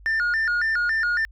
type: tone with vibrato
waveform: sine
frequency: 1602 Hz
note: G6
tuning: 37 cents sharp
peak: -17 dBFS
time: 0.06-1.25 s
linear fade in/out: 0 ms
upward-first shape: square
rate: 3.6 Hz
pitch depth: 190 cents each way
effects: tanh soft clip ceiling -19 dBFS + added 50 Hz sine -44 dBFS peak until 1.31 s